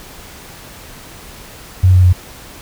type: tone with pitch steps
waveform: sine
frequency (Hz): 92.5 / 91.49 / 90.49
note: F#2 / F#2 / F#2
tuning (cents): 0 / -19 / -38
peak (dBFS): -5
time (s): 1.83-2.13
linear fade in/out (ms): 10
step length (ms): 100
effects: pink hiss -36 dBFS RMS until 2.61 s